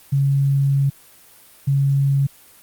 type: tone pair in turn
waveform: sine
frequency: 138.59 / 138.59 Hz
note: C#3 / C#3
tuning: 0 / 0 cents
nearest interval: unison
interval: 0 cents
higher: neither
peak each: -14 dBFS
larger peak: neither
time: 0.12-0.9 / 1.67-2.27 s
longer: first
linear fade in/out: 10 ms
effects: white hiss -48 dBFS RMS until 2.62 s + Opus 32 kbps